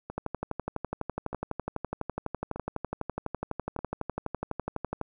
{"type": "two click trains", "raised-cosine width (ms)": 1, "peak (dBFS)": [-17, -22], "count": [59, 4], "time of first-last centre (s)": [[0.18, 5.013], [0.1, 3.79]], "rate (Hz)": [12, 0.813], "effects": []}